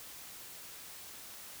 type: silence
effects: white hiss -49 dBFS RMS until 1.6 s